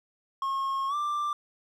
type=tone with pitch glide; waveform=triangle; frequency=1083 to 1181 Hz; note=C#6 to D6; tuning=-41 to +9 cents; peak=-25 dBFS; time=0.42-1.33 s; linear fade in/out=2 ms; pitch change=+150 cents; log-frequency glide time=0.88-0.95 s; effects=none